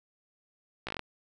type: slowing click train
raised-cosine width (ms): 0.3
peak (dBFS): -19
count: 7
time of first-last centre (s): 0.87-0.993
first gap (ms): 16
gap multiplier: 1.1
effects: none